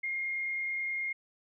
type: tone with frequency modulation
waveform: sine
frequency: 2131 Hz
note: C7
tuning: 31 cents sharp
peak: -31 dBFS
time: 0.03-1.13 s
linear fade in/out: 10 ms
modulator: 29.4 Hz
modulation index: 0.59
effects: none